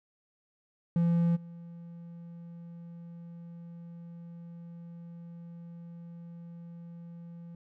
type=tone with level steps; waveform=triangle; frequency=170 Hz; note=F3; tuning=46 cents flat; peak=-21 / -41 dBFS; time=0.96-7.55 s; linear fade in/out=2 ms; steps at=1.35 s; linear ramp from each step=20 ms; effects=none